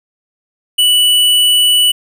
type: tone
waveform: square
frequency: 2960 Hz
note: F#7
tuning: in tune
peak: -8 dBFS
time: 0.78-1.92 s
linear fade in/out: 10 ms
effects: 8-bit